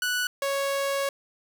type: tone pair in turn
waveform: sawtooth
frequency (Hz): 1479 / 554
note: F#6 / C#5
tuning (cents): -1 / -1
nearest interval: octave + perfect fourth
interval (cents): 1700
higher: first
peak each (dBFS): -21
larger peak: neither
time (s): 0.02-0.27 / 0.42-1.09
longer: second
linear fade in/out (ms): 2
effects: none